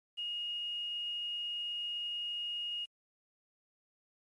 sine tone with quantisation, 2866 Hz, F7, 44 cents sharp, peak -35 dBFS, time 0.17-2.86 s, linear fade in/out 20 ms, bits 10, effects MP3 48 kbps

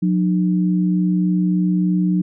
sine tone pair together, 180.7 / 303.9 Hz, F#3 / D#4, -41 / -41 cents, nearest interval major sixth, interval 900 cents, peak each -15 / -22 dBFS, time 0.02-2.22 s, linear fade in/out 10 ms, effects none

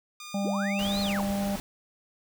10% pulse tone, 1213 Hz, D#6, 44 cents flat, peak -32 dBFS, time 0.2-1.13 s, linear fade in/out 2 ms
harmonic tone, 199.3 Hz, G3, 29 cents sharp, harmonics 1 / 3 / 4, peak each -27 / -34 / -37 dBFS, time 0.34-1.56 s, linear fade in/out 5 ms
sine linear two-way sweep, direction up then down, 127.7 to 4319 to 429.2 Hz, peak -32 dBFS, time 0.43-1.23 s, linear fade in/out 20 ms, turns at 1.01 s
pink noise, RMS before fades -38 dBFS, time 0.79-1.6 s, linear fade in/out 0 ms
effects none

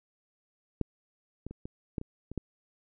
clicks, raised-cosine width 3 ms, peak -15 / -25 / -29 / -26 / -19 / -26 / -27 / -19 dBFS, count 8, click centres 0.813 / 1.466 / 1.51 / 1.655 / 1.982 / 2.014 / 2.316 / 2.377 s, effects none

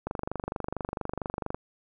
click train, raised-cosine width 1 ms, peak -17 dBFS, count 37, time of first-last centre 0.07-1.545 s, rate 24.4 Hz, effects none

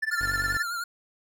triangle tone with tremolo, 1760 Hz, A6, in tune, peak -21 dBFS, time 0.02-0.63 s, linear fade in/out 10 ms, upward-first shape sine, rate 19 Hz, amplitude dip 95%
square tone with vibrato, 1396.9 Hz, F6, in tune, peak -30 dBFS, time 0.11-0.84 s, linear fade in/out 5 ms, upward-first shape sine, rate 10 Hz, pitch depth 53 cents each way
25% pulse tone, 48.09 Hz, G1, 32 cents flat, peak -30 dBFS, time 0.21-0.57 s, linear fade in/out 0 ms
effects none

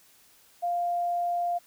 sine tone, 698.5 Hz, F5, in tune, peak -25 dBFS, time 0.62-1.59 s, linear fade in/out 20 ms, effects white hiss -59 dBFS RMS until 1.66 s

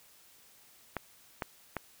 clicks, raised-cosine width 0.5 ms, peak -18 dBFS, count 3, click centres 0.967 / 1.422 / 1.767 s, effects white hiss -60 dBFS RMS until 2 s

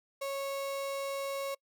35% pulse tone, 551 Hz, C#5, 11 cents flat, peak -32 dBFS, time 0.21-1.55 s, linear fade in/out 10 ms, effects noise-tail reverb RT60 0.1 s tail -26 dB re dry

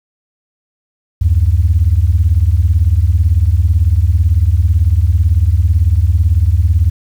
sine beating tone pair, 74.2 / 92.2 Hz, D2 / F#2, +18 / -6 cents, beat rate 18 Hz, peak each -10 dBFS, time 1.21-6.9 s, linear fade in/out 10 ms, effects tanh soft clip ceiling -1 dBFS + 7-bit

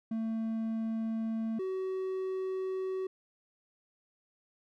triangle tone pair in turn, 223.7 / 377.4 Hz, A3 / F#4, +29 / +34 cents, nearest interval major sixth, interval 905 cents, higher second, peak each -29 / -30 dBFS, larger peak first, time 0.11-1.59 / 1.59-3.07 s, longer neither, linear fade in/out 5 ms, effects none

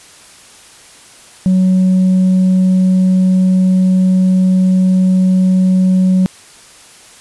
sine tone with tanh clipping, 185.8 Hz, F#3, 7 cents sharp, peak -8 dBFS, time 1.46-6.26 s, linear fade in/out 0 ms, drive 1 dB, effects white hiss -40 dBFS RMS until 7.2 s + resampled to 24000 Hz

